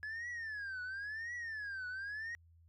sine tone with vibrato, 1693 Hz, G#6, 33 cents sharp, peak -37 dBFS, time 0.03-2.35 s, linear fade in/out 0 ms, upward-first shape triangle, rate 0.95 Hz, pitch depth 250 cents each way, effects tanh soft clip ceiling -39 dBFS + added 83 Hz sine -61 dBFS peak until 2.68 s

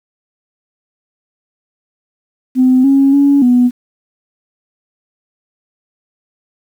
sine tone with pitch steps, 256.3 / 273.9 / 281.6 / 246.4 Hz, C4 / C#4 / C#4 / B3, -36 / -21 / +27 / -4 cents, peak -5 dBFS, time 2.55-3.71 s, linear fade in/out 50 ms, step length 290 ms, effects tanh soft clip ceiling -1 dBFS + 7-bit

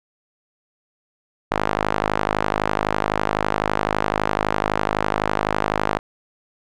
sawtooth tone with band-pass filter, 51.91 Hz, G#1, in tune, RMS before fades -22 dBFS, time 1.51-5.99 s, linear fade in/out 10 ms, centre 1000 Hz, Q 0.99, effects none

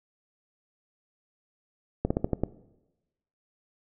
slowing click train, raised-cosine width 2 ms, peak -11 dBFS, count 6, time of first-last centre 2.05-2.436 s, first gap 55 ms, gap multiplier 1.17, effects noise-tail reverb RT60 1.0 s tail -18 dB re dry

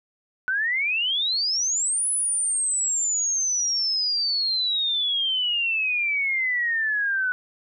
sine exponential two-way sweep, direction up then down, 1480 to 10240 to 1480 Hz, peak -21 dBFS, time 0.48-7.32 s, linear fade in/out 0 ms, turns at 2.08 s, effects none

